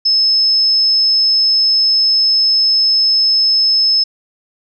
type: tone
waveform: sine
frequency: 5210 Hz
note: E8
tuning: 21 cents flat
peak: -9 dBFS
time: 0.05-4.04 s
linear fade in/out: 10 ms
effects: none